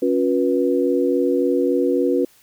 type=tone cluster; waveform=sine; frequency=275.9 / 359.5 / 486.6 Hz; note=C#4 / F#4 / B4; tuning=-8 / -50 / -26 cents; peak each=-20 dBFS; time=0.02-2.25 s; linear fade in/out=5 ms; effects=white hiss -54 dBFS RMS until 2.42 s